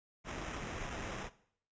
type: noise with sample-and-hold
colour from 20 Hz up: pink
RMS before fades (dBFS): -42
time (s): 0.24-1.3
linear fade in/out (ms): 50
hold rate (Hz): 4410
effects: noise-tail reverb RT60 0.6 s tail -17 dB re dry + resampled to 16000 Hz